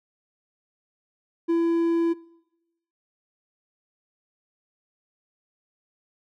triangle tone, 335.1 Hz, E4, 29 cents sharp, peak -17 dBFS, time 1.48-2.14 s, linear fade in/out 20 ms, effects noise-tail reverb RT60 0.9 s tail -22 dB re dry

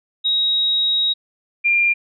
sine tone pair in turn, 3800 / 2394 Hz, A#7 / D7, +33 / +33 cents, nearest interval minor sixth, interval 800 cents, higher first, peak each -15 / -13 dBFS, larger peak second, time 0.24-1.14 / 1.64-1.94 s, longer first, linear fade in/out 20 ms, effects none

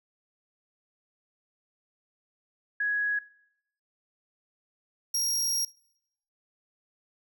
sine / sawtooth tone pair in turn, 1669 / 5614 Hz, G#6 / F8, +8 / +8 cents, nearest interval octave + major sixth, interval 2100 cents, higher second, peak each -25 / -23 dBFS, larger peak second, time 2.8-3.19 / 5.14-5.65 s, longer second, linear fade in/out 5 ms, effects noise-tail reverb RT60 0.7 s tail -20 dB re dry

